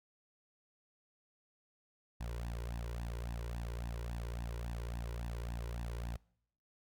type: tone with flanger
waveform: sawtooth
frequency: 58.27 Hz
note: A#1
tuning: in tune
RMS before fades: -41 dBFS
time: 2.2-6.17 s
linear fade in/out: 10 ms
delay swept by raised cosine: 1.1 to 2.1 ms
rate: 3.6 Hz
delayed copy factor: +0.95
effects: noise-tail reverb RT60 0.7 s tail -24 dB re dry